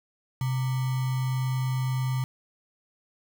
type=tone with sample-and-hold; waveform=sine; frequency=129.2 Hz; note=C3; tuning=21 cents flat; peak=-24 dBFS; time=0.41-2.24 s; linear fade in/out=2 ms; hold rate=1050 Hz; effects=none